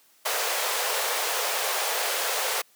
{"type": "high-pass noise", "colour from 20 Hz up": "pink", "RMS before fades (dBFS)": -27, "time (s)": [0.25, 2.62], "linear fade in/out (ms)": 10, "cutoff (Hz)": 440, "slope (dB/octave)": 48, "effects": ["white hiss -60 dBFS RMS until 2.75 s", "high-pass 200 Hz 12 dB/octave"]}